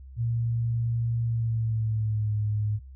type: tone with pitch glide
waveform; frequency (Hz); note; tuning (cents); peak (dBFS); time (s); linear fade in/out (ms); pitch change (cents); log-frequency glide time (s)
sine; 116.54 to 105.64; A#2 to G#2; 0 to +30; -24; 0.16-2.8; 50; -170; 1.23-2.35
effects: noise-tail reverb RT60 0.1 s tail -24 dB re dry + added 66 Hz sine -42 dBFS peak until 2.95 s